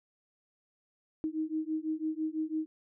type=beating tone pair; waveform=sine; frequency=311.1 / 317.1 Hz; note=D#4 / D#4; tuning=0 / +33 cents; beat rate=6 Hz; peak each=-34 / -34 dBFS; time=1.24-2.66 s; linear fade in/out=0 ms; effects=none